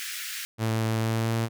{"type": "high-pass noise", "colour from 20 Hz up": "pink", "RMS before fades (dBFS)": -35, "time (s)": [0, 0.45], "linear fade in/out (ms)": 0, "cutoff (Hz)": 1500, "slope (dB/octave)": 48}
{"type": "tone with pitch glide", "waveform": "sawtooth", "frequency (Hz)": [111.6, 114.14], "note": ["A2", "A#2"], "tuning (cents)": [25, -36], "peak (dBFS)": -20, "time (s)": [0.58, 1.49], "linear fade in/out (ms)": 50, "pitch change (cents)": 39, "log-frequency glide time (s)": [0.97, 1.35]}
{"effects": []}